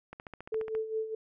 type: click train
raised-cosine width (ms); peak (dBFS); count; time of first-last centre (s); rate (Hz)
0.5; -28; 10; 0.13-0.751; 14.5
type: tone with tremolo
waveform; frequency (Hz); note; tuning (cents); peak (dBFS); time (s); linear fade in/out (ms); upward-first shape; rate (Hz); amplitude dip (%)
sine; 440; A4; 0; -28; 0.52-1.15; 5; sine; 4.9; 70
effects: none